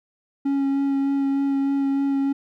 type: tone with vibrato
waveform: triangle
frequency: 276 Hz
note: C#4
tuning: 7 cents flat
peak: -17 dBFS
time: 0.45-2.33 s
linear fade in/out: 10 ms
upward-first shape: sine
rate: 3.3 Hz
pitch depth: 12 cents each way
effects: none